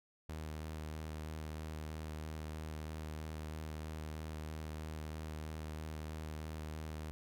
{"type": "tone with vibrato", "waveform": "sawtooth", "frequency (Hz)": 77.78, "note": "D#2", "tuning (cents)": 0, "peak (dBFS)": -38, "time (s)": [0.29, 7.11], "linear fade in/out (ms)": 0, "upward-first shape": "square", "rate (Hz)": 3.1, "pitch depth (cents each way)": 11, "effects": []}